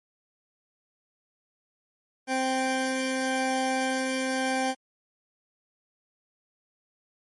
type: tone pair together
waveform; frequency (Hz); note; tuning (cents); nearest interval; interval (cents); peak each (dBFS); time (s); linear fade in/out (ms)
20% pulse; 261.6 / 783.9; C4 / G5; 0 / 0; octave + perfect fifth; 1900; -22 / -25; 2.27-4.75; 50
effects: MP3 48 kbps